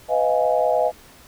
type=chord; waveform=sine; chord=F half-diminished seventh; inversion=second; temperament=just; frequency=502.9 / 628.6 / 698.5 / 838.1 Hz; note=Cb5 / Eb5 / F5 / Ab5; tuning=+31 / +18 / 0 / +16 cents; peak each=-22 / -20 / -22 / -25 dBFS; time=0.08-0.92 s; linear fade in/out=50 ms; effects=pink hiss -48 dBFS RMS until 1.27 s